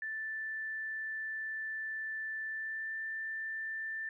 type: tone with pitch glide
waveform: sine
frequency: 1762 to 1776.3 Hz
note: A6 to A6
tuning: +2 to +16 cents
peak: -36 dBFS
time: 0.02-4.09 s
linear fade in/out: 2 ms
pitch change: +14 cents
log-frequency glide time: 2.46-2.96 s
effects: 13-bit